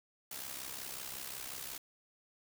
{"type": "noise with amplitude modulation", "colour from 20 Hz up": "white", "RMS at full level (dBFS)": -41, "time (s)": [0.31, 1.78], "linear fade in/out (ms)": 5, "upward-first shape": "sine", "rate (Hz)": 65.5, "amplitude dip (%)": 65, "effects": []}